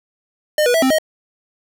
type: tone with pitch steps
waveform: square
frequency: 607 / 487.6 / 655 / 262.1 / 628 Hz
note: D#5 / B4 / E5 / C4 / D#5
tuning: -43 / -22 / -11 / +3 / +16 cents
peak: -13 dBFS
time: 0.58-0.985 s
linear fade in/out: 2 ms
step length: 81 ms
effects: none